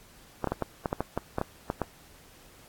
clicks, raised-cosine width 1 ms, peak -13 dBFS, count 12, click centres 0.443 / 0.473 / 0.52 / 0.623 / 0.858 / 0.929 / 1.006 / 1.176 / 1.384 / 1.414 / 1.701 / 1.817 s, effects pink hiss -55 dBFS RMS until 2.68 s + AAC 64 kbps

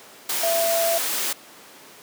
sine tone in noise, 669 Hz, E5, 25 cents sharp, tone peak -20 dBFS, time 0.43-0.98 s, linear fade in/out 5 ms, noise white, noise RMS -25 dBFS, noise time 0.29-1.33 s, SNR +2 dB, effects pink hiss -45 dBFS RMS until 2.02 s + high-pass 300 Hz 12 dB/octave

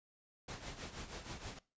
pink noise with tremolo, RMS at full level -44 dBFS, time 0.48-1.59 s, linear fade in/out 5 ms, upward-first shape triangle, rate 6.3 Hz, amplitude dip 75%, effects noise-tail reverb RT60 0.3 s tail -20 dB re dry + resampled to 16000 Hz

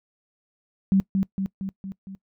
sine tone with echo, 192.8 Hz, G3, 28 cents flat, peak -15 dBFS, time 0.92-1 s, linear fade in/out 0 ms, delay 230 ms, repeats 5, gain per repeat -4 dB, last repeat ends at 2.15 s, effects noise-tail reverb RT60 0.1 s tail -22 dB re dry

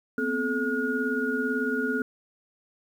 sine tone cluster, 241.2 / 259.2 / 431.7 / 1438 Hz, B3 / C4 / A4 / F#6, -41 / -16 / -33 / -50 cents, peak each -33 / -29 / -30 / -29 dBFS, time 0.18-2.02 s, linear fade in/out 2 ms, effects 9-bit

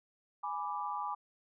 sine chord, G# diminished, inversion none, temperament equal, 830.6 / 987.8 / 1174.7 Hz, G#5 / B5 / D6, 0 / 0 / 0 cents, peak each -39 / -39 / -39 dBFS, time 0.43-1.15 s, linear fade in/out 10 ms, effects none

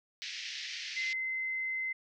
pink band-pass noise, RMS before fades -41 dBFS, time 0.22-1.13 s, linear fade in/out 0 ms, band 1900 to 5800 Hz, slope 48 dB/octave
sine tone, 2061 Hz, C7, 27 cents flat, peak -32 dBFS, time 0.96-1.93 s, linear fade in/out 10 ms
effects none

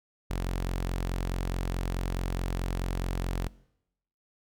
sawtooth tone, 44.68 Hz, F1, 40 cents sharp, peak -25 dBFS, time 0.3-3.48 s, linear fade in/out 10 ms, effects noise-tail reverb RT60 0.8 s tail -21 dB re dry

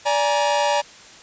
45% pulse tone cluster, 582 / 834 / 943 Hz, D5 / G#5 / A#5, -16 / +7 / +20 cents, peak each -21 / -23 / -22 dBFS, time 0.05-0.82 s, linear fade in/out 20 ms, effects white hiss -44 dBFS RMS until 1.22 s + resampled to 16000 Hz

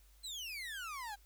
30% pulse exponential sweep, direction down, 4186 to 784 Hz, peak -39 dBFS, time 0.23-1.16 s, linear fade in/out 20 ms, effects added 50 Hz sine -61 dBFS peak until 1.25 s + white hiss -69 dBFS RMS until 1.25 s

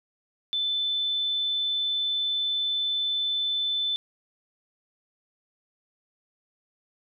sine tone, 3520 Hz, A7, in tune, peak -24 dBFS, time 0.53-3.96 s, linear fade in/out 0 ms, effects none

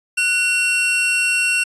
45% pulse tone pair together, 1480 / 2730 Hz, F#6 / F7, 0 / -40 cents, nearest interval major seventh, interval 1060 cents, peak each -24 / -16 dBFS, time 0.17-1.64 s, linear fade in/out 10 ms, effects resampled to 24000 Hz

